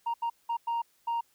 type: tone bursts at uneven times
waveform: sine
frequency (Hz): 932.3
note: A#5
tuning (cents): 0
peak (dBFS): -25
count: 5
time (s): 0.06-0.14 / 0.22-0.3 / 0.49-0.57 / 0.67-0.82 / 1.07-1.21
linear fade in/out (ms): 10
effects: tanh soft clip ceiling -26 dBFS + white hiss -68 dBFS RMS until 1.34 s